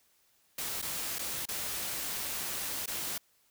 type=noise with dropouts; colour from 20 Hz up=white; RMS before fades=-36 dBFS; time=0.58-3.18 s; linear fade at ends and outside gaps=5 ms; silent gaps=0.817-0.824 / 1.186-1.191 / 1.456-1.486 / 2.86-2.876 s; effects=white hiss -69 dBFS RMS until 3.5 s